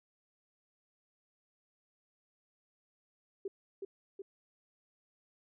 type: tone with echo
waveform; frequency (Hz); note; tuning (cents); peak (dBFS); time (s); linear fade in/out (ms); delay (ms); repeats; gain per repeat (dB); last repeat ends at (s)
sine; 392; G4; 0; -35; 3.45-3.48; 5; 370; 2; -3; 4.22
effects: none